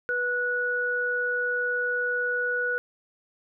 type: tone pair together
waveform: sine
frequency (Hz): 489.9 / 1468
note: B4 / F#6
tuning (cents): -14 / -14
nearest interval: octave + perfect fifth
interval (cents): 1900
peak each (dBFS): -30 / -25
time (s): 0.09-2.78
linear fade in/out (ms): 0
effects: none